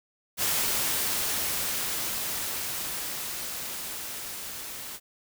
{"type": "noise with level ramp", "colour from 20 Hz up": "white", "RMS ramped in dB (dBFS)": [-26, -39], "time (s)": [0.37, 5], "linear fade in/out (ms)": 50, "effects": []}